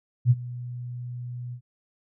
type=tone with ADSR envelope; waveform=sine; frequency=122.6 Hz; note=B2; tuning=12 cents flat; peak=-12 dBFS; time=0.25-1.61 s; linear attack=55 ms; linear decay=39 ms; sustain=-20 dB; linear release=81 ms; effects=none